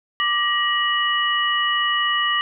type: tone cluster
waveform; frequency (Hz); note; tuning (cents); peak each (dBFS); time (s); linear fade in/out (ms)
sine; 1178 / 1899 / 2931; D6 / A#6 / F#7; +5 / +32 / -17; -22; 0.2-2.41; 0
effects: none